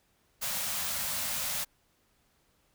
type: band-stop noise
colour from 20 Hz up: white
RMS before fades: -33 dBFS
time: 0.41-1.65 s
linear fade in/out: 20 ms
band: 250 to 500 Hz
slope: 96 dB/octave
effects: pink hiss -70 dBFS RMS until 2.74 s